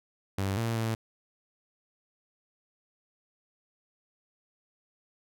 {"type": "tone with pitch steps", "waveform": "sawtooth", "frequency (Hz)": [97.4, 114.8, 112.3], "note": ["G2", "A#2", "A2"], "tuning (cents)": [-11, -26, 36], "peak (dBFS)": -24, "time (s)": [0.38, 0.95], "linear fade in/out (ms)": 5, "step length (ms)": 190, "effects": []}